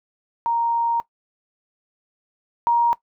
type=tone pair in turn; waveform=sine; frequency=932.3 / 942 Hz; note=A#5 / A#5; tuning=0 / +18 cents; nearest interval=unison; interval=18 cents; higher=second; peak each=-18 / -14 dBFS; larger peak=second; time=0.46-1 / 2.67-2.93 s; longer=first; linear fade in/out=0 ms; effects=noise-tail reverb RT60 0.1 s tail -18 dB re dry